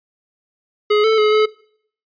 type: tone with pitch steps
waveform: square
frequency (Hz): 420 / 441 / 425.6 / 429.7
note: G#4 / A4 / G#4 / A4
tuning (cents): +19 / +4 / +42 / -41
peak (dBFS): -12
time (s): 0.9-1.46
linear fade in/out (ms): 10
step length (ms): 140
effects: noise-tail reverb RT60 0.6 s tail -21 dB re dry + resampled to 11025 Hz